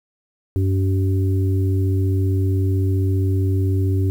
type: harmonic tone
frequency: 95.5 Hz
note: G2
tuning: 45 cents flat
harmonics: 1 / 3 / 4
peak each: -16 / -26 / -28 dBFS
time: 0.56-4.1 s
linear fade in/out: 0 ms
effects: 8-bit